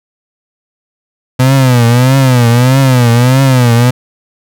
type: tone with vibrato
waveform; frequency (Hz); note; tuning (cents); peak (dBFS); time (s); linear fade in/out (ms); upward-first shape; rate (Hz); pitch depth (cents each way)
35% pulse; 126; B2; +35; -3; 1.39-3.91; 10; triangle; 1.6; 150
effects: none